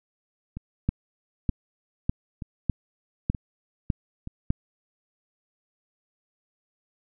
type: two click trains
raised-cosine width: 5 ms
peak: -22 / -10 dBFS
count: 5 / 7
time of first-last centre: 0.57-4.274 / 0.89-4.504 s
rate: 1.08 / 1.66 Hz
effects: none